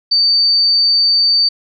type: tone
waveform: sine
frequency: 4591 Hz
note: D8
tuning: 40 cents flat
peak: -9 dBFS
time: 0.11-1.49 s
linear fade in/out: 10 ms
effects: none